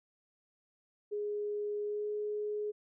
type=tone with pitch glide; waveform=sine; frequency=415.3 to 419.4 Hz; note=G#4 to G#4; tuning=0 to +17 cents; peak=-33 dBFS; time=1.11-2.72 s; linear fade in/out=20 ms; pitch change=+17 cents; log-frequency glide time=1.84-2.08 s; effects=none